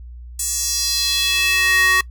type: tone with high-pass filter sweep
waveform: square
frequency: 374.7 Hz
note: F#4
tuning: 22 cents sharp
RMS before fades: -18 dBFS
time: 0.39-2.01 s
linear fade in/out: 5 ms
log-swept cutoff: 7900 to 1500 Hz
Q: 2.7
effects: noise-tail reverb RT60 0.1 s tail -21 dB re dry + added 60 Hz sine -33 dBFS peak until 2.1 s